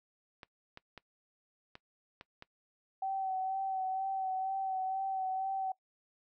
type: clicks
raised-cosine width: 0.3 ms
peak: -31 dBFS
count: 6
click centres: 0.432 / 0.774 / 0.977 / 1.754 / 2.211 / 2.424 s
type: tone with vibrato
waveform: sine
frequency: 764 Hz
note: G5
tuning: 45 cents flat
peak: -32 dBFS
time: 3.02-5.72 s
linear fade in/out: 5 ms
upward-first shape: sine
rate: 2.1 Hz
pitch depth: 24 cents each way
effects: noise-tail reverb RT60 0.1 s tail -21 dB re dry